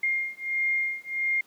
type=beating tone pair; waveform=sine; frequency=2121 / 2122.5 Hz; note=C7 / C7; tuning=+23 / +24 cents; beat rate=1.5 Hz; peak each=-28 dBFS; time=0.03-1.41 s; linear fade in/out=5 ms; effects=pink hiss -59 dBFS RMS until 1.46 s + high-pass 200 Hz 12 dB/octave